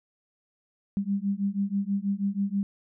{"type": "beating tone pair", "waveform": "sine", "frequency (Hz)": [196, 202.2], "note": ["G3", "G#3"], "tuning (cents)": [0, -46], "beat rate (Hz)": 6.2, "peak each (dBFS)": -28, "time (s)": [0.97, 2.63], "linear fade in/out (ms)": 0, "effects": []}